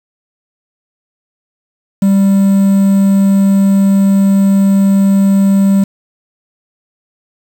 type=tone with quantisation; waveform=triangle; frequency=196.6 Hz; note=G3; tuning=5 cents sharp; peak=-4 dBFS; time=2.02-5.84 s; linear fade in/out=5 ms; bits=5; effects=none